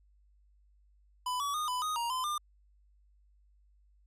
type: tone with pitch steps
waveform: square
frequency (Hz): 999 / 1139 / 1228 / 999 / 1245 / 940 / 1023 / 1201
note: B5 / C#6 / D#6 / B5 / D#6 / A#5 / C6 / D6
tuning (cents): +20 / +47 / -23 / +20 / +1 / +14 / -39 / +38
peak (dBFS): -32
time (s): 1.26-2.38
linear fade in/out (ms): 5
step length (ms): 140
effects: added 50 Hz sine -62 dBFS peak until 4.06 s + resampled to 32000 Hz